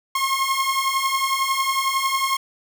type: beating tone pair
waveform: sawtooth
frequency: 1069 / 1080 Hz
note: C6 / C#6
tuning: +37 / -45 cents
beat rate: 11 Hz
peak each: -20 / -18 dBFS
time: 0.15-2.37 s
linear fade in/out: 5 ms
effects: none